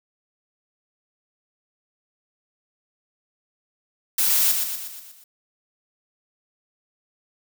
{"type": "noise with echo", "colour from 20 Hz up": "blue", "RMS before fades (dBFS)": -20, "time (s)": [4.18, 4.52], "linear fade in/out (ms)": 5, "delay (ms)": 120, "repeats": 6, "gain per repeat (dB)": -5, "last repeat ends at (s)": 5.24, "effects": []}